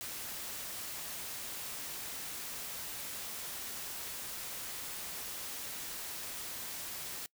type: noise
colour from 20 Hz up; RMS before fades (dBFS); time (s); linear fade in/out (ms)
white; -42; 0.01-7.26; 0
effects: noise-tail reverb RT60 0.1 s tail -24 dB re dry